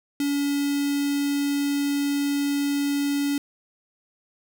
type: tone with notch filter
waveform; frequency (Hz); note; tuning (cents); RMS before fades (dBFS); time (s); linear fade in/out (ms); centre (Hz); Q
square; 284.5; C#4; +45; -24; 0.2-3.38; 2; 1000; 0.65
effects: none